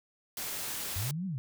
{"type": "noise", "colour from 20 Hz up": "white", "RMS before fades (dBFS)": -37, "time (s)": [0.37, 1.11], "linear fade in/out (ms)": 2}
{"type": "linear two-way sweep", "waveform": "sine", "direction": "up then down", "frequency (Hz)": [85.4, 197.3, 117.2], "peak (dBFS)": -32, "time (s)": [0.96, 1.38], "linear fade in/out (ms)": 0, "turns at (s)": 1.26}
{"effects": []}